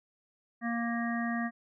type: harmonic tone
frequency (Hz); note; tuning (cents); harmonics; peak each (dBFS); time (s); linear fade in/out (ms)
233.8; A#3; +5; 1 / 3 / 5 / 7 / 8; -31 / -38 / -41 / -42 / -38; 0.61-1.51; 50
effects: none